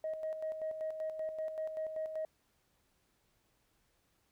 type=tone with tremolo; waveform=sine; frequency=630 Hz; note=D#5; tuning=21 cents sharp; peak=-33 dBFS; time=0.04-2.25 s; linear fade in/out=2 ms; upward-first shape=square; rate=5.2 Hz; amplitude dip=55%; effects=tanh soft clip ceiling -31 dBFS + pink hiss -75 dBFS RMS until 4.31 s